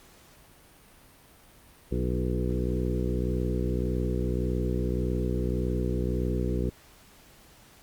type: harmonic tone with a mistuned harmonic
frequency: 61.74 Hz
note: B1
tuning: in tune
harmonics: 1 / 2 / 3 / 4 / 5 / 6 / 7 / 8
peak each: -29 / -32 / -33 / -36 / -37 / -35 / -37 / -39 dBFS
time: 1.91-6.7 s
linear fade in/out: 10 ms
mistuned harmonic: 6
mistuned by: -25 cents
effects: pink hiss -55 dBFS RMS until 7.82 s + Opus 48 kbps